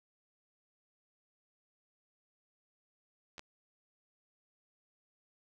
clicks, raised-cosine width 0.2 ms, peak -30 / -27 dBFS, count 2, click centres 3.381 / 3.394 s, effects none

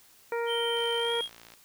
harmonic tone, 467.9 Hz, A#4, 6 cents sharp, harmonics 1 / 2 / 3 / 4 / 5, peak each -29 / -35 / -39 / -41 / -43 dBFS, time 0.32-1.21 s, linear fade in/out 2 ms
triangle tone with pitch glide, 3130 to 3263 Hz, G7 to G#7, -3 to -31 cents, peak -29 dBFS, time 0.46-1.29 s, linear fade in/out 50 ms, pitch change +72 cents, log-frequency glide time 0.98-1.13 s
click train, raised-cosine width 0.2 ms, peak -31 dBFS, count 45, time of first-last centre 0.77-1.538 s, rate 57.3 Hz
effects white hiss -58 dBFS RMS until 1.64 s

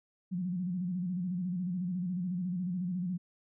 sine tone with vibrato, 180 Hz, F#3, 47 cents flat, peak -31 dBFS, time 0.31-3.18 s, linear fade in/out 20 ms, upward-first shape square, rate 14 Hz, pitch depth 70 cents each way, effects none

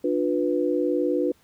sine chord, B diminished, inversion first, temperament just, 296.3 / 355.6 / 493.9 Hz, D4 / F4 / B4, +15 / +31 / 0 cents, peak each -25 dBFS, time 0.04-1.32 s, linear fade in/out 5 ms, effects pink hiss -61 dBFS RMS until 1.43 s

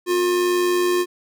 square tone with amplitude modulation, 356.5 Hz, F4, 36 cents sharp, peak -16 dBFS, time 0.06-1.06 s, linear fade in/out 50 ms, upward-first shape sine, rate 101 Hz, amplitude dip 35%, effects none

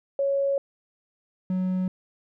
sine / triangle tone pair in turn, 554.4 / 185.01 Hz, C#5 / F#3, 0 / 0 cents, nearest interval octave + perfect fifth, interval 1900 cents, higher first, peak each -21 dBFS, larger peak neither, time 0.19-0.58 / 1.5-1.88 s, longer first, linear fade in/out 2 ms, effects none

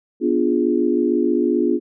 sine chord, B diminished seventh, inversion none, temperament equal, 246.9 / 293.7 / 349.2 / 415.3 Hz, B3 / D4 / F4 / Ab4, 0 / 0 / 0 / 0 cents, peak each -21 / -21 / -19 / -23 dBFS, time 0.2-1.8 s, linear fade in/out 50 ms, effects none

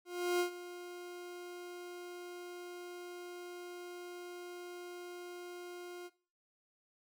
40% pulse tone with ADSR envelope, 354.2 Hz, F4, 24 cents sharp, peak -28 dBFS, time 0.05-6.1 s, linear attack 350 ms, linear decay 100 ms, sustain -16 dB, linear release 40 ms, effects noise-tail reverb RT60 0.4 s tail -19 dB re dry

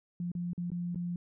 sine tone with dropouts, 174.8 Hz, F3, 2 cents sharp, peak -32 dBFS, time 0.2-1.16 s, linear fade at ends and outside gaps 2 ms, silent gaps 0.317-0.351 / 0.533-0.578 / 0.703-0.717 / 0.947-0.957 s, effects none

